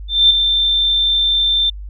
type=tone with ADSR envelope; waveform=sine; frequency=3568 Hz; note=A7; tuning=23 cents sharp; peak=-5 dBFS; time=0.08-1.7 s; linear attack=220 ms; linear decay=12 ms; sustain=-7 dB; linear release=6 ms; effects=added 50 Hz sine -27 dBFS peak until 1.89 s